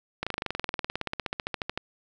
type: slowing click train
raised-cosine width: 0.3 ms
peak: -13 dBFS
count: 29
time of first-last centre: 0.23-1.776 s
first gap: 36 ms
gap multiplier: 1.03
effects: none